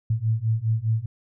sine beating tone pair, 109.2 / 114.1 Hz, A2 / A#2, -13 / -37 cents, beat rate 4.9 Hz, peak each -24 / -23 dBFS, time 0.1-1.06 s, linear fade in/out 5 ms, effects none

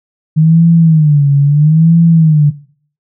sine tone with vibrato, 153.7 Hz, D#3, 21 cents flat, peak -4 dBFS, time 0.36-2.51 s, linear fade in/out 20 ms, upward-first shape sine, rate 0.76 Hz, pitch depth 150 cents each way, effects noise-tail reverb RT60 0.5 s tail -17 dB re dry

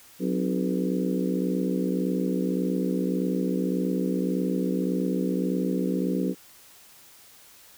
harmonic tone with a mistuned harmonic, 61.74 Hz, B1, in tune, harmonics 3 / 4 / 5 / 6 / 7 / 8, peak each -27 / -29 / -31 / -33 / -34 / -35 dBFS, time 0.19-6.35 s, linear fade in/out 50 ms, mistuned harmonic 4, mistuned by +95 cents, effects white hiss -52 dBFS RMS until 7.77 s

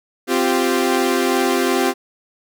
sawtooth chord, C suspended fourth, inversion none, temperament equal with one note detuned, 260.6 / 349.2 / 392 Hz, C4 / F4 / G4, -7 / 0 / 0 cents, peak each -16 dBFS, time 0.27-1.94 s, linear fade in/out 50 ms, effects none

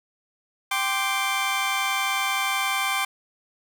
20% pulse chord, G suspended fourth, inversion none, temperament just, 784 / 1045.3 / 1176 Hz, G5 / C6 / D6, 0 / -2 / +2 cents, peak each -23 dBFS, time 0.71-3.05 s, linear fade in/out 5 ms, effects none

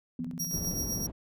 sine tone with exponential decay, 248.1 Hz, B3, 8 cents sharp, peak -31 dBFS, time 0.19-0.88 s, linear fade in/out 2 ms, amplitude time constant 150 ms
sine tone bursts, 171.4 Hz, F3, 32 cents flat, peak -36 dBFS, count 8, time 0.2-0.714 s, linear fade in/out 0 ms, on 45 ms, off 22 ms
sawtooth tone with tremolo, 5660 Hz, F8, 22 cents sharp, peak -27 dBFS, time 0.39-1.07 s, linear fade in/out 10 ms, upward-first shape triangle, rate 7.9 Hz, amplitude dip 60%
white low-pass noise, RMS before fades -37 dBFS, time 0.52-1.12 s, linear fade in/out 20 ms, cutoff 240 Hz, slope 12 dB/octave
effects none

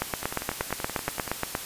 two click trains, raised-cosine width 0.5 ms, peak -10 / -17 dBFS, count 14 / 12, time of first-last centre 0.02-1.551 / 0.23-1.278 s, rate 8.49 / 10.5 Hz, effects white hiss -37 dBFS RMS until 1.65 s + resampled to 32000 Hz

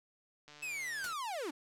click train, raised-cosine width 0.2 ms, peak -37 dBFS, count 97, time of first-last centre 0.48-1.129 s, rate 148 Hz
45% pulse linear sweep, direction down, 2643 to 261.6 Hz, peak -37 dBFS, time 0.62-1.51 s, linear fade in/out 10 ms
white noise with exponential decay, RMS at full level -38 dBFS, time 1.04-1.18 s, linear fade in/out 1 ms, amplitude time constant 30 ms
effects low-pass 12000 Hz 12 dB/octave

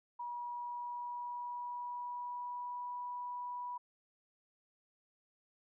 sine tone with pitch glide, 964 to 979.7 Hz, B5 to B5, -42 to -14 cents, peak -39 dBFS, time 0.19-3.78 s, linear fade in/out 10 ms, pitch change +28 cents, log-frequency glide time 0.37-2.98 s, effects none

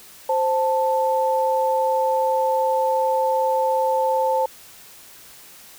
sine tone pair together, 524 / 881.3 Hz, C5 / A5, +2 / +3 cents, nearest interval major sixth, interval 901 cents, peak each -20 dBFS, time 0.29-4.46 s, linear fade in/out 5 ms, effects white hiss -45 dBFS RMS until 5.78 s

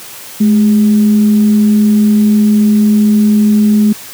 sine tone with frequency modulation, 211.8 Hz, G#3, 34 cents sharp, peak -5 dBFS, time 0.4-3.93 s, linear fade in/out 10 ms, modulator 190 Hz, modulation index 0.2, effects white hiss -30 dBFS RMS until 4.13 s + high-pass 80 Hz 12 dB/octave

